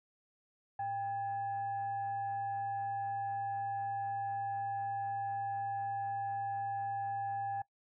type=tone with frequency modulation; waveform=sine; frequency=795 Hz; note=G5; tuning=24 cents sharp; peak=-34 dBFS; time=0.79-7.62 s; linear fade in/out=5 ms; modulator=904 Hz; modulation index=0.31; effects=noise-tail reverb RT60 0.1 s tail -20 dB re dry